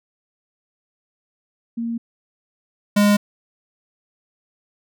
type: tone pair in turn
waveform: sine / square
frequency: 232 / 205.6 Hz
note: A#3 / G#3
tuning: -8 / -17 cents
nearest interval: major second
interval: 209 cents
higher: first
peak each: -22 / -13 dBFS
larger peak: second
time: 1.77-1.98 / 2.96-3.17 s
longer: neither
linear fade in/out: 10 ms
effects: none